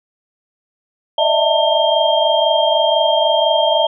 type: tone cluster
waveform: sine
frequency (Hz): 598 / 640 / 664 / 897 / 3199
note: D5 / D#5 / E5 / A5 / G7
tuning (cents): +31 / +49 / +12 / +33 / +34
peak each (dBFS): -18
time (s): 1.18-3.87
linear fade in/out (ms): 5
effects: none